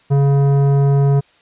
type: tone with tanh clipping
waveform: sine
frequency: 139.8 Hz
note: C#3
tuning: 15 cents sharp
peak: -12 dBFS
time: 0.1-1.21 s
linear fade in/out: 20 ms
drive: 13 dB
effects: white hiss -53 dBFS RMS until 1.41 s + resampled to 8000 Hz